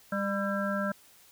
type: harmonic tone with a mistuned harmonic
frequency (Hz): 199.9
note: G3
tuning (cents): +34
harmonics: 1 / 3 / 5 / 7 / 8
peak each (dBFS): -31 / -33 / -43 / -35 / -36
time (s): 0.12-0.92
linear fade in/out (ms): 5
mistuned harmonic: 7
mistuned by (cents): -62
effects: white hiss -58 dBFS RMS until 1.31 s

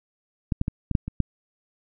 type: clicks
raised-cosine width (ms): 5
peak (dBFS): -10 / -10 / -13 / -11 / -6 / -18 / -8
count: 7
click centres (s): 0.522 / 0.614 / 0.681 / 0.913 / 0.952 / 1.08 / 1.203
effects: none

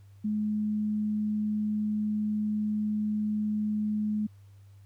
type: tone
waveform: sine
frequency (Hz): 211.9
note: G#3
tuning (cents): +35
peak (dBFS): -26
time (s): 0.24-4.27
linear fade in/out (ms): 10
effects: added 99 Hz sine -50 dBFS peak until 4.85 s + pink hiss -69 dBFS RMS until 4.85 s

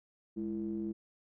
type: ring-modulated tone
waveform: triangle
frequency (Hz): 62.2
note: B1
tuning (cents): +13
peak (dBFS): -29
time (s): 0.36-0.93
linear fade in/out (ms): 20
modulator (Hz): 271
effects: none

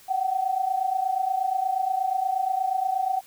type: tone pair together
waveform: sine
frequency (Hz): 737 / 765.4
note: F#5 / G5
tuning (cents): -7 / -42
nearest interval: minor second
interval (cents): 65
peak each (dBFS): -27 / -24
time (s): 0.08-3.21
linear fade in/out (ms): 20
effects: white hiss -52 dBFS RMS until 3.26 s

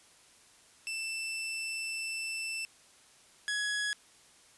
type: tone pair in turn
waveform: sawtooth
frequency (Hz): 2661 / 1676.3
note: E7 / G#6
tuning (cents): +16 / +16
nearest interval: minor sixth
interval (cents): 800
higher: first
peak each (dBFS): -31 / -27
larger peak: second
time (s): 0.87-2.65 / 3.48-3.93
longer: first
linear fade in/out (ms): 0
effects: white hiss -60 dBFS RMS until 4.57 s + resampled to 24000 Hz

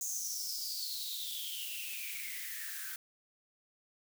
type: noise with high-pass filter sweep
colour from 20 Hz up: blue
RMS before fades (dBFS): -40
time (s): 0.01-2.96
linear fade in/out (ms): 2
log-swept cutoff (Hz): 6700 to 1500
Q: 9.6
effects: none

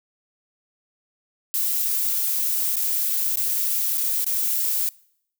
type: noise with dropouts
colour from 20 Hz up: violet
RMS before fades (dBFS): -23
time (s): 1.54-4.89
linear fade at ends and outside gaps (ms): 0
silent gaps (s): 2.757-2.767 / 3.357-3.372 / 3.974-3.979 / 4.244-4.265
effects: noise-tail reverb RT60 0.7 s tail -24 dB re dry

